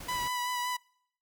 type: noise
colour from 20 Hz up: pink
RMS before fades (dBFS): -44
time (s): 0-0.28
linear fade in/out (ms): 5
type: tone with vibrato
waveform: sawtooth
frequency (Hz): 987.8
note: B5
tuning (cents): 0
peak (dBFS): -27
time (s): 0.08-0.77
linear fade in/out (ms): 10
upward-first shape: sine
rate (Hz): 5.3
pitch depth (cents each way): 19
effects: noise-tail reverb RT60 0.7 s tail -26 dB re dry